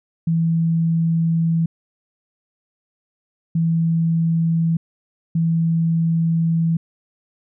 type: tone bursts at uneven times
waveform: sine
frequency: 164.81 Hz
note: E3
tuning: in tune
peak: -15 dBFS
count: 3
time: 0.27-1.66 / 3.55-4.77 / 5.35-6.77 s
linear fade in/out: 5 ms
effects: none